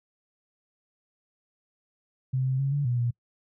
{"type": "tone with pitch steps", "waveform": "sine", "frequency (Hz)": [130.3, 131.1, 137.2, 143.5, 122.3, 119.9], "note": ["C3", "C3", "C#3", "D3", "B2", "A#2"], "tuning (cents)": [-7, 4, -17, -40, -16, 49], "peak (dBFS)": -23, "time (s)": [2.33, 3.11], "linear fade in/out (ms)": 10, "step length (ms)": 130, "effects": ["noise-tail reverb RT60 0.1 s tail -26 dB re dry"]}